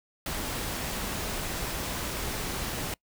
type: noise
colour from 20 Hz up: pink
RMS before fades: -33 dBFS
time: 0.26-2.94 s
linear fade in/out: 2 ms
effects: noise-tail reverb RT60 0.1 s tail -25 dB re dry